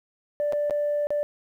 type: tone with dropouts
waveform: sine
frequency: 587.3 Hz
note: D5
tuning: in tune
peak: -21 dBFS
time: 0.4-1.23 s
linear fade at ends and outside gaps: 0 ms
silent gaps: 0.524-0.532 / 0.698-0.708 / 1.07-1.105 s
effects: tanh soft clip ceiling -19 dBFS + 10-bit